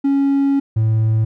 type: tone pair in turn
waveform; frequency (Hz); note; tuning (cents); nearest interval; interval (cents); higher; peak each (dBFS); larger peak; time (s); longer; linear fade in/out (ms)
triangle; 277.2 / 110.36; C#4 / A2; 0 / +6; octave + major third; 1594; first; -10; neither; 0.04-0.6 / 0.76-1.25; first; 10
effects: tanh soft clip ceiling -6 dBFS